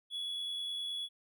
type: tone with amplitude modulation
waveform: triangle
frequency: 3384 Hz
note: G#7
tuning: 32 cents sharp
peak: -33 dBFS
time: 0.1-1.09 s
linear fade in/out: 50 ms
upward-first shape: sine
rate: 89.6 Hz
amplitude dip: 30%
effects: none